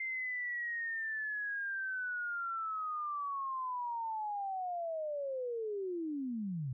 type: linear sweep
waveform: sine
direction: down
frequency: 2093 to 120 Hz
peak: -35 dBFS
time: 0-6.73 s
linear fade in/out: 5 ms
effects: none